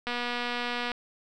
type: click train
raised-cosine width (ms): 0.3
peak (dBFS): -16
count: 206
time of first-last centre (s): 0.07-0.917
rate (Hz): 242
effects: none